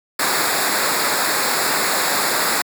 pink noise with comb filter, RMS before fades -19 dBFS, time 0.19-2.62 s, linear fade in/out 5 ms, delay 0.33 ms, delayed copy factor -0.75, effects high-pass 200 Hz 12 dB/octave

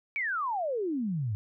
sine exponential sweep, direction down, 2349 to 98 Hz, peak -28 dBFS, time 0.16-1.35 s, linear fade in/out 0 ms, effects none

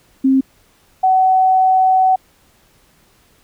sine tone pair in turn, 266.1 / 752.6 Hz, C4 / F#5, +29 / +29 cents, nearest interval octave + tritone, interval 1800 cents, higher second, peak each -9 dBFS, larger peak neither, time 0.24-0.41 / 1.03-2.16 s, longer second, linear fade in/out 10 ms, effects pink hiss -54 dBFS RMS until 3.43 s

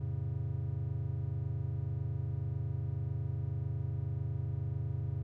triangle chord, F augmented, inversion none, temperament just, 87.31 / 109.13 / 136.42 Hz, F2 / A2 / C#3, 0 / -14 / -27 cents, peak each -37 / -35 / -35 dBFS, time 0-5.23 s, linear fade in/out 10 ms, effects none

